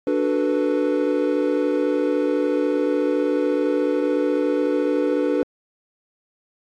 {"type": "chord", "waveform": "triangle", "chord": "B minor seventh", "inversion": "first", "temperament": "equal", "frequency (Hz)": [293.7, 370, 440, 493.9], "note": ["D4", "F#4", "A4", "B4"], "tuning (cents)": [0, 0, 0, 0], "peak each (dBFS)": [-20, -24, -23, -21], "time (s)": [0.07, 5.43], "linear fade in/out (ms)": 2, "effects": ["AAC 32 kbps"]}